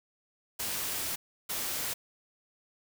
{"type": "noise bursts at uneven times", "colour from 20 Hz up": "white", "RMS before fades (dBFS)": -34, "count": 2, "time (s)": [[0.59, 1.16], [1.49, 1.94]], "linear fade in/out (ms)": 10, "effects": []}